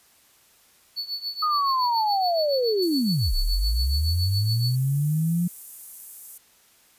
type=tone with tremolo; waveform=triangle; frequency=4448 Hz; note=C#8; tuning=5 cents sharp; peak=-24 dBFS; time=0.96-4.76 s; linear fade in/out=20 ms; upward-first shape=triangle; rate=7.1 Hz; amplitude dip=90%
type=linear two-way sweep; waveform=sine; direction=down then up; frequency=1258 to 30.87 to 177.7 Hz; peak=-20 dBFS; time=1.42-5.48 s; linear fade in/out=10 ms; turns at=3.35 s
type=high-pass noise; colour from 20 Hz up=white; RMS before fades=-40 dBFS; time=2.82-6.38 s; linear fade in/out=5 ms; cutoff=8200 Hz; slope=24 dB/octave
effects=white hiss -58 dBFS RMS until 6.98 s + resampled to 32000 Hz